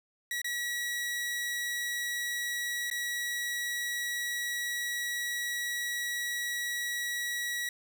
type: tone with dropouts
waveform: sawtooth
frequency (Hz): 1926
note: B6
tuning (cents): -44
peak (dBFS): -28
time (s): 0.31-7.69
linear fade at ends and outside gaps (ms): 2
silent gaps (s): 0.417-0.444 / 2.901-2.912
effects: none